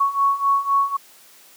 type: beating tone pair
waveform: sine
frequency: 1108.7 / 1112.6 Hz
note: C#6 / C#6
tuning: 0 / +6 cents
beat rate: 3.9 Hz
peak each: -21 / -18 dBFS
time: 0-0.97 s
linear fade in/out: 10 ms
effects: white hiss -49 dBFS RMS until 1.56 s + high-pass 200 Hz 12 dB/octave